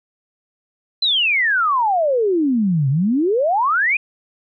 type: exponential two-way sweep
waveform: sine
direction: down then up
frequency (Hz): 4129 to 129.1 to 2525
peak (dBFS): -14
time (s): 1.02-3.97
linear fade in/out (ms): 5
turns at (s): 2.89
effects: none